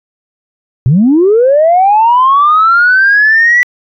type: linear sweep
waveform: sine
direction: up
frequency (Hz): 113.8 to 1975.5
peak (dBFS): -3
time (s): 0.86-3.63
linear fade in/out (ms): 0
effects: tanh soft clip ceiling 0 dBFS